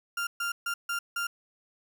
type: tone bursts at uneven times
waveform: 35% pulse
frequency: 1394 Hz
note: F6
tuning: 4 cents flat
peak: -27 dBFS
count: 5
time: 0.17-0.27 / 0.4-0.52 / 0.66-0.74 / 0.89-0.99 / 1.16-1.27 s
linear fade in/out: 5 ms
effects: none